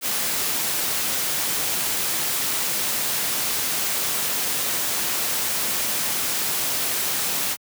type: noise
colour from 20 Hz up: white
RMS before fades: -24 dBFS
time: 0.01-7.57 s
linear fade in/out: 50 ms
effects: high-pass 100 Hz 12 dB/octave